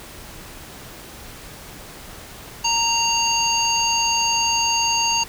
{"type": "harmonic tone", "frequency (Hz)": 927, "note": "A#5", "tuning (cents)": -10, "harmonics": [1, 3, 5, 7], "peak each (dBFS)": [-22, -23, -23, -23], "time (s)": [2.64, 5.24], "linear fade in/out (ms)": 10, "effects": ["pink hiss -39 dBFS RMS until 5.28 s"]}